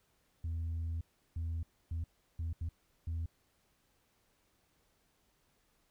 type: tone bursts at uneven times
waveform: sine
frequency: 82.41 Hz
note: E2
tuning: in tune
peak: -32 dBFS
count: 6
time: 0.44-1.01 / 1.36-1.63 / 1.91-2.04 / 2.39-2.53 / 2.61-2.69 / 3.07-3.26 s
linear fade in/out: 5 ms
effects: tanh soft clip ceiling -33 dBFS + pink hiss -74 dBFS RMS until 5.9 s